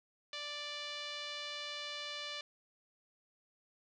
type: tone with low-pass filter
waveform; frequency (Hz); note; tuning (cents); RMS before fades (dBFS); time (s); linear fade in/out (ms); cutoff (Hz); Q
5% pulse; 587.3; D5; 0; -43; 0.33-2.41; 2; 3800; 1.8
effects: none